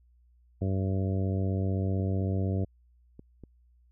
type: harmonic tone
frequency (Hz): 95.8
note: G2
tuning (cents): -39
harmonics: 1 / 2 / 3 / 4 / 5 / 6 / 7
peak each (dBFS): -27 / -33 / -37 / -39 / -41 / -43 / -44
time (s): 0.61-2.65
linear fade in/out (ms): 10
type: clicks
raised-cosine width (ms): 3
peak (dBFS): -32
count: 4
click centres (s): 1.999 / 2.215 / 3.194 / 3.437
effects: added 60 Hz sine -59 dBFS peak until 3.91 s